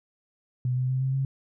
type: tone with pitch steps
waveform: sine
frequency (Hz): 125.6 / 127.87 / 130.18 / 132.53 / 134.93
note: B2 / C3 / C3 / C3 / C#3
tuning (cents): +30 / -39 / -8 / +23 / -46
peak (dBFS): -23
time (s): 0.65-1.25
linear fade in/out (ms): 2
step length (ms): 120
effects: none